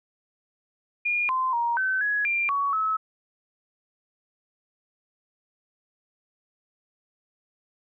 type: tone with pitch steps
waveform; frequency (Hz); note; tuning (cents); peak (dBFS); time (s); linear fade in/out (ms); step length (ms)
sine; 2425 / 1035 / 941 / 1531 / 1675 / 2381 / 1123 / 1294; D#7 / C6 / A#5 / G6 / G#6 / D7 / C#6 / E6; -45 / -19 / +16 / -41 / +14 / +23 / +22 / -32; -22; 1.05-2.97; 10; 240
effects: none